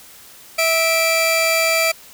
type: tone pair together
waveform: sawtooth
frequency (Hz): 652.7 / 2349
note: E5 / D7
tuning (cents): -17 / 0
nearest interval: octave + minor seventh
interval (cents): 2217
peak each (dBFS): -14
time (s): 0.58-1.92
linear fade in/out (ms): 10
effects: white hiss -43 dBFS RMS until 2.13 s